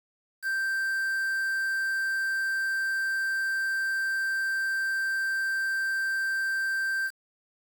triangle tone with quantisation, 1568 Hz, G6, in tune, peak -24 dBFS, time 0.42-7.11 s, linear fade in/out 50 ms, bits 7, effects none

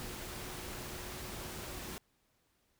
sine tone in noise, 363.2 Hz, F#4, 32 cents flat, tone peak -53 dBFS, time 0-1.98 s, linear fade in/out 0 ms, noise pink, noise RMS -44 dBFS, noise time 0-1.98 s, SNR -12 dB, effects pink hiss -75 dBFS RMS until 2.79 s

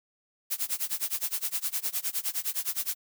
blue noise with tremolo, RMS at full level -28 dBFS, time 0.5-2.95 s, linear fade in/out 20 ms, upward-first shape sine, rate 9.7 Hz, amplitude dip 95%, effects none

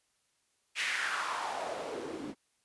white noise with band-pass filter sweep, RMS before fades -36 dBFS, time 0.75-2.35 s, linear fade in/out 50 ms, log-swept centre 2400 to 250 Hz, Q 2.9, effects white hiss -75 dBFS RMS until 2.64 s + resampled to 24000 Hz

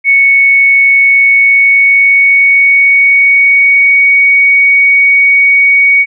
sine tone with pitch glide, 2217 to 2240 Hz, C#7 to C#7, 0 to +18 cents, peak -3 dBFS, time 0.04-6.06 s, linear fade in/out 50 ms, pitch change +18 cents, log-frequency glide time 0.96-4.07 s, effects none

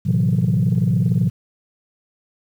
sine tone cluster, 111.4 / 129.2 / 161.9 / 182.5 Hz, A2 / C3 / E3 / F#3, +22 / -21 / -31 / -24 cents, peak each -19 dBFS, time 0.05-1.3 s, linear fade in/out 20 ms, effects tanh soft clip ceiling -9 dBFS + 8-bit

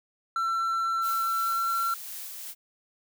triangle tone with pitch glide, 1346 to 1358.5 Hz, E6 to F6, +36 to -48 cents, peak -23 dBFS, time 0.36-1.94 s, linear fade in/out 2 ms, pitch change +16 cents, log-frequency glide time 1.2-1.77 s
blue noise with tremolo, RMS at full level -38 dBFS, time 1.01-2.55 s, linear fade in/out 50 ms, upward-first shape sine, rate 2.8 Hz, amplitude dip 25%
effects none

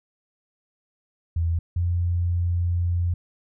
sine tone pair in turn, 83.5 / 87.16 Hz, E2 / F2, +23 / -3 cents, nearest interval minor second, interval 74 cents, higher second, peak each -20 dBFS, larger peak neither, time 1.36-1.59 / 1.76-3.14 s, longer second, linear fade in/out 5 ms, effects none

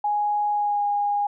sine tone with pitch glide, 830.6 to 818.7 Hz, G#5 to G#5, 0 to -25 cents, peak -20 dBFS, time 0.04-1.27 s, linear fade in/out 5 ms, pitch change -25 cents, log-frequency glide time 0.51-0.85 s, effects none

